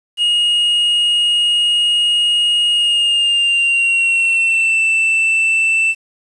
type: tone with pitch glide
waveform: triangle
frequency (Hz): 2870 to 2662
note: F7 to E7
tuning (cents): +47 to +16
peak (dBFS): -10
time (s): 0.17-5.95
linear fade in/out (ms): 50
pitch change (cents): -131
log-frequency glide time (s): 2.72-4.82
effects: resampled to 24000 Hz + 7-bit